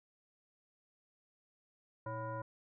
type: tone with frequency modulation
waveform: sine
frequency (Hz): 554.4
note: C#5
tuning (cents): 0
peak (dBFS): -38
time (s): 2.06-2.42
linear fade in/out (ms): 5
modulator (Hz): 437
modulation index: 1.5
effects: none